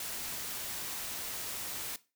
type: noise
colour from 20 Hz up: white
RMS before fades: -39 dBFS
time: 0-1.96 s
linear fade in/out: 2 ms
effects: noise-tail reverb RT60 0.3 s tail -18 dB re dry

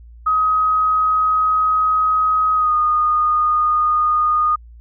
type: tone with pitch glide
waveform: sine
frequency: 1263 to 1229.2 Hz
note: D#6 to D#6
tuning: +26 to -21 cents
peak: -13 dBFS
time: 0.26-4.56 s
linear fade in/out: 10 ms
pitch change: -47 cents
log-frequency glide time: 2.54-2.75 s
effects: added 58 Hz sine -38 dBFS peak until 4.8 s

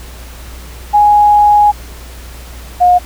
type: tone pair in turn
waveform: sine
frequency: 830.6 / 716.5 Hz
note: G#5 / F5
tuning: 0 / +44 cents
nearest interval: minor third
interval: 256 cents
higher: first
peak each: -4 dBFS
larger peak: neither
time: 0.93-1.72 / 2.8-2.99 s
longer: first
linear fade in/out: 20 ms
effects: added 60 Hz sine -29 dBFS peak until 3.05 s + pink hiss -35 dBFS RMS until 3.05 s

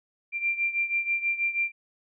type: beating tone pair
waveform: sine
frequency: 2369 / 2375.2 Hz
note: D7 / D7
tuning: +14 / +19 cents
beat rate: 6.2 Hz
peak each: -26 / -30 dBFS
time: 0.32-1.72 s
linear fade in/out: 50 ms
effects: none

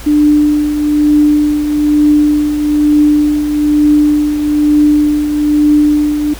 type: tone with tremolo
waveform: sine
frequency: 297.5 Hz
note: D4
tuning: 22 cents sharp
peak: -4 dBFS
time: 0.06-6.34 s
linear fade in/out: 10 ms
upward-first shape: triangle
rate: 1.1 Hz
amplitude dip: 60%
effects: added 55 Hz sine -28 dBFS peak until 6.39 s + pink hiss -31 dBFS RMS until 6.39 s

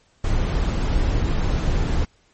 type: noise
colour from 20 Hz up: brown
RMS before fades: -20 dBFS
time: 0.24-2.05 s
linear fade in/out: 5 ms
effects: pink hiss -60 dBFS RMS until 2.33 s + MP3 32 kbps

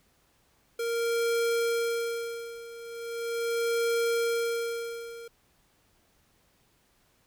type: tone with tremolo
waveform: square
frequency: 465.3 Hz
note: A#4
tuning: 3 cents flat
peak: -25 dBFS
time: 0.79-5.28 s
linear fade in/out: 5 ms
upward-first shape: sine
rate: 0.39 Hz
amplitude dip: 85%
effects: pink hiss -67 dBFS RMS until 7.26 s

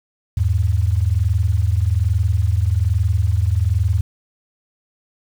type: tone pair together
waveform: sine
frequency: 81.51 / 102.7 Hz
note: E2 / G#2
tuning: -19 / -19 cents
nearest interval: major third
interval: 400 cents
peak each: -17 dBFS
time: 0.37-4.01 s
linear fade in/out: 5 ms
effects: 7-bit

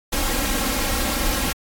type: noise with comb filter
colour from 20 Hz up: pink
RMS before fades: -22 dBFS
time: 0.12-1.53 s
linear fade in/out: 10 ms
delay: 3.7 ms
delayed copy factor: +0.8
effects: AAC 64 kbps

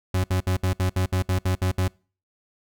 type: tone bursts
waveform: 40% pulse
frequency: 92.5 Hz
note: F#2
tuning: in tune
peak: -19 dBFS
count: 11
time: 0.14-1.88 s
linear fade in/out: 5 ms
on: 100 ms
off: 64 ms
effects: noise-tail reverb RT60 0.4 s tail -26 dB re dry

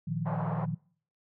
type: chord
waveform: sine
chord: Bb suspended fourth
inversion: none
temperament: just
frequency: 116.54 / 155.39 / 174.81 Hz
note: Bb2 / Eb3 / F3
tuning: 0 / -2 / +2 cents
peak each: -37 / -32 / -34 dBFS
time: 0.07-0.75 s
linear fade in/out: 10 ms
type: band-pass noise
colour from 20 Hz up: white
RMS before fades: -38 dBFS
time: 0.25-0.66 s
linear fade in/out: 20 ms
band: 520 to 1000 Hz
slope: 24 dB/octave
effects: noise-tail reverb RT60 0.5 s tail -24 dB re dry

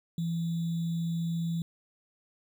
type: tone with sample-and-hold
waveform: sine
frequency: 167.1 Hz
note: E3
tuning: 24 cents sharp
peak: -28 dBFS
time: 0.18-1.62 s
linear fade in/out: 2 ms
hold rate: 3675 Hz
effects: none

